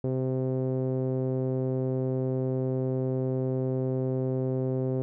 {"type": "tone with low-pass filter", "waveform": "sawtooth", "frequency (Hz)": 130, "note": "C3", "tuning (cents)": -11, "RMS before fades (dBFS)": -28, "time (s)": [0.04, 5.02], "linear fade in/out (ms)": 0, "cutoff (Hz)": 460, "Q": 2.6, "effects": []}